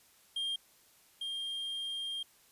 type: tone pair in turn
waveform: triangle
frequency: 3207 / 3207 Hz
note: G7 / G7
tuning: +39 / +39 cents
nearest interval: unison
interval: 0 cents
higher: neither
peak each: -31 / -34 dBFS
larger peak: first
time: 0.36-0.56 / 1.21-2.23 s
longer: second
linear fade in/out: 5 ms
effects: white hiss -64 dBFS RMS until 2.51 s + resampled to 32000 Hz